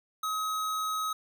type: tone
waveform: square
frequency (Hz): 1271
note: D#6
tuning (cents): +36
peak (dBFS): -30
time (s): 0.23-1.13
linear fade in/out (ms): 5
effects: none